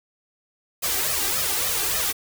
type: noise with flanger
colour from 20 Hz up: white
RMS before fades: -24 dBFS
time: 0.82-2.13 s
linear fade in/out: 20 ms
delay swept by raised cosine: 1.6 to 2.59 ms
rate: 3.5 Hz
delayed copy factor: +0.9
effects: none